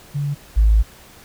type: tone pair in turn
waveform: sine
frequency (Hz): 143.4 / 53.81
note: D3 / A1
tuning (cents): -41 / -38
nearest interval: octave + perfect fourth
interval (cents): 1697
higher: first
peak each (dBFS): -19 / -9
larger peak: second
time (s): 0.14-0.35 / 0.56-0.83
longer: second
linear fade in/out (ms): 20
effects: tanh soft clip ceiling -5 dBFS + pink hiss -45 dBFS RMS until 1.24 s